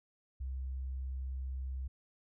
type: tone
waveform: sine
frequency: 65.41 Hz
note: C2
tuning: in tune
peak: -36 dBFS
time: 0.4-1.88 s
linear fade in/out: 10 ms
effects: none